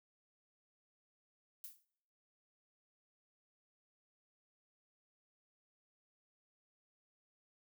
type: noise with exponential decay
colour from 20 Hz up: violet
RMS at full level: -45 dBFS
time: 1.64-1.85 s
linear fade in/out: 1 ms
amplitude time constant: 45 ms
effects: noise-tail reverb RT60 0.8 s tail -25 dB re dry